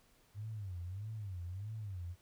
sine tone with vibrato, 98 Hz, G2, in tune, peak -40 dBFS, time 0.34-2.16 s, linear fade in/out 50 ms, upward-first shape sine, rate 1.6 Hz, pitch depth 210 cents each way, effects pink hiss -69 dBFS RMS until 2.21 s

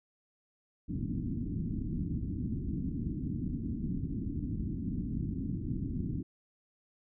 white low-pass noise, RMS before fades -35 dBFS, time 0.88-6.23 s, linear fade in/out 10 ms, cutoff 290 Hz, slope 48 dB/octave, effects none

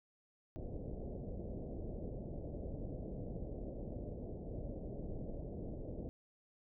pink low-pass noise, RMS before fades -44 dBFS, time 0.56-6.09 s, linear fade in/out 0 ms, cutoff 630 Hz, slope 48 dB/octave, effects none

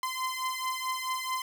sawtooth beating tone pair, 1030 / 1034.6 Hz, C6 / C6, -28 / -20 cents, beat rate 4.6 Hz, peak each -30 dBFS, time 0.03-1.42 s, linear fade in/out 2 ms, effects none

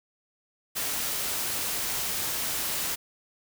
white noise, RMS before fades -30 dBFS, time 0.75-2.96 s, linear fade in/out 20 ms, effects none

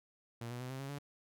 sawtooth tone with pitch steps, 117.4 / 122.1 / 126.99 / 132.08 / 137.37 / 142.88 Hz, A#2 / B2 / B2 / C3 / C#3 / D3, +13 / -19 / +49 / +17 / -15 / -47 cents, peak -37 dBFS, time 0.41-0.986 s, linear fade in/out 5 ms, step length 96 ms, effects none

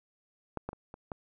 clicks, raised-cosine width 1 ms, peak -20 / -21 / -29 / -30 / -23 dBFS, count 5, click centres 0.573 / 0.69 / 0.731 / 0.941 / 1.118 s, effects none

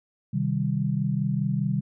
sine chord, C minor, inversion none, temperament equal, 130.81 / 155.56 / 196 Hz, C3 / Eb3 / G3, 0 / 0 / 0 cents, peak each -27 dBFS, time 0.33-1.81 s, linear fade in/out 10 ms, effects none

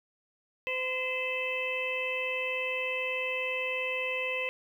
harmonic tone with a mistuned harmonic, 512 Hz, C5, 38 cents flat, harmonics 1 / 2 / 4 / 5 / 6, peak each -35 / -42 / -37 / -32 / -43 dBFS, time 0.67-4.49 s, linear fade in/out 0 ms, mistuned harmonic 5, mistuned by +39 cents, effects 10-bit

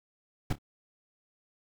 brown noise with echo, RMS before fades -28 dBFS, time 0.5-0.53 s, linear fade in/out 5 ms, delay 28 ms, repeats 2, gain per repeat -15 dB, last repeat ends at 0.586 s, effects none

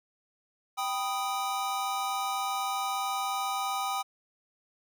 square chord, G augmented, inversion none, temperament equal, 784 / 987.8 / 1244.5 Hz, G5 / B5 / D#6, 0 / 0 / 0 cents, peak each -33 / -38 / -34 dBFS, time 0.77-4.03 s, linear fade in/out 20 ms, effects none

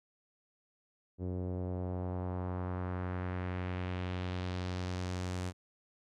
sawtooth tone with low-pass filter sweep, 90.9 Hz, F#2, 30 cents flat, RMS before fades -37 dBFS, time 1.18-5.53 s, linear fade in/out 50 ms, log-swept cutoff 410 to 8600 Hz, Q 1.4, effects none

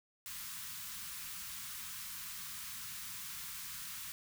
white band-stop noise, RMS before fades -45 dBFS, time 0.26-4.12 s, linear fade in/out 0 ms, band 220 to 1000 Hz, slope 48 dB/octave, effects none

